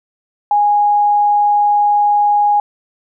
sine tone, 826 Hz, G#5, 10 cents flat, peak -9 dBFS, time 0.51-2.6 s, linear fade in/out 2 ms, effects none

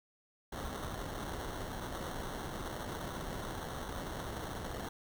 pink noise with sample-and-hold, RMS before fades -41 dBFS, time 0.52-4.89 s, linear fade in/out 5 ms, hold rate 2450 Hz, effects none

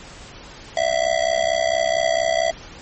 square tone with amplitude modulation, 662 Hz, E5, 7 cents sharp, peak -14 dBFS, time 0.77-2.51 s, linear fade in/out 2 ms, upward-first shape sine, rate 64.4 Hz, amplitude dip 95%, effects pink hiss -40 dBFS RMS until 2.81 s + MP3 32 kbps

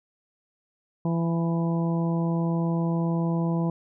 harmonic tone with a mistuned harmonic, 167.4 Hz, E3, 27 cents sharp, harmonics 1 / 2 / 3 / 4 / 5 / 6, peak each -23 / -31 / -36 / -37 / -40 / -38 dBFS, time 1.05-3.7 s, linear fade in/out 2 ms, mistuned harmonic 6, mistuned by -26 cents, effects none

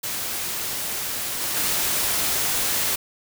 white noise with level steps, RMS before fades -28 / -26 / -23 dBFS, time 0.03-2.96 s, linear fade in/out 10 ms, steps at 1.4 / 1.55 s, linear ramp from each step 20 ms, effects none

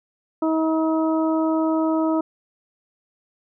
harmonic tone, 319.1 Hz, D#4, 44 cents sharp, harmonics 1 / 2 / 3 / 4, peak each -19 / -25 / -29 / -31 dBFS, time 0.42-2.21 s, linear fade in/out 5 ms, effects none

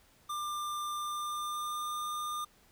square tone with pitch glide, 1193 to 1208.3 Hz, D6 to D6, +27 to +49 cents, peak -35 dBFS, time 0.29-2.45 s, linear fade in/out 10 ms, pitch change +22 cents, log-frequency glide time 0.91-2.1 s, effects pink hiss -64 dBFS RMS until 2.71 s

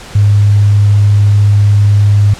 sine tone, 102.4 Hz, G#2, 24 cents flat, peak -4 dBFS, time 0.15-2.34 s, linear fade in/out 5 ms, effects pink hiss -30 dBFS RMS until 2.39 s + low-pass 8000 Hz 12 dB/octave

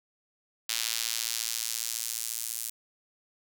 sawtooth tone with high-pass filter sweep, 114.5 Hz, A#2, 31 cents flat, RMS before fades -33 dBFS, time 0.69-2.7 s, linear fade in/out 5 ms, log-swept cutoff 3700 to 8600 Hz, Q 0.96, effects none

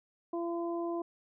harmonic tone, 340.1 Hz, F4, 46 cents flat, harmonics 1 / 2 / 3, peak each -33 / -39 / -43 dBFS, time 0.33-1.02 s, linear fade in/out 5 ms, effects none

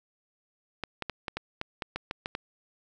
clicks, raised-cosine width 0.3 ms, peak -16 dBFS, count 11, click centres 0.837 / 1.023 / 1.097 / 1.282 / 1.37 / 1.614 / 1.822 / 1.96 / 2.111 / 2.259 / 2.351 s, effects none

